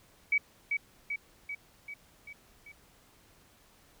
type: tone with echo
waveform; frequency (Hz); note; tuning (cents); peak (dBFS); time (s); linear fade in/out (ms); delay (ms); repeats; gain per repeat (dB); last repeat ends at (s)
sine; 2274; C#7; +44; -23; 0.32-0.38; 5; 390; 6; -4; 2.72
effects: pink hiss -62 dBFS RMS until 4 s